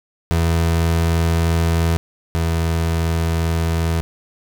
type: tone pair in turn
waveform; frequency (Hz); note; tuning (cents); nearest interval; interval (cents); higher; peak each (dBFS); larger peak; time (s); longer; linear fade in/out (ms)
30% pulse; 83 / 82.52; E2 / E2; +12 / +2; unison; 10; first; -12 / -14; first; 0.31-1.97 / 2.35-4.01; neither; 0
effects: none